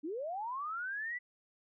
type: linear sweep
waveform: sine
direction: up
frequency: 277.2 to 2000 Hz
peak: -36 dBFS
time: 0.03-1.19 s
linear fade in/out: 20 ms
effects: none